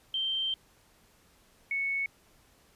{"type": "tone pair in turn", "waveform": "sine", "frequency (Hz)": [3136, 2211], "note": ["G7", "C#7"], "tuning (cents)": [0, -5], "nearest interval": "tritone", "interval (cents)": 605, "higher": "first", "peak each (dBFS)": -28, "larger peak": "neither", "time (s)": [[0.14, 0.54], [1.71, 2.06]], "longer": "first", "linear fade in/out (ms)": 2, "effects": ["pink hiss -63 dBFS RMS until 2.75 s", "resampled to 32000 Hz"]}